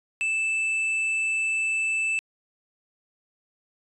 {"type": "tone with tanh clipping", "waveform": "triangle", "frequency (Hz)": 2637, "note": "E7", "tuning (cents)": 0, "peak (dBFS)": -24, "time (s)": [0.21, 2.19], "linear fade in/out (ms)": 0, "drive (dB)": 10, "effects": ["resampled to 24000 Hz"]}